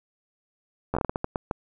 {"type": "slowing click train", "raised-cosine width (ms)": 1, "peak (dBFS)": -12, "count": 11, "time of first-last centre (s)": [0.94, 1.512], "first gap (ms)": 11, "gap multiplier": 1.34, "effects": []}